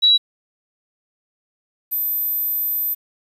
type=tone pair in turn; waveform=sine; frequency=3902 / 13674 Hz; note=B7 / G#9; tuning=-22 / +49 cents; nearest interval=octave + minor seventh; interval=2171 cents; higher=second; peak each=-10 / -19 dBFS; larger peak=first; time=0.02-0.18 / 1.91-2.95 s; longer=second; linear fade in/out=20 ms; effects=8-bit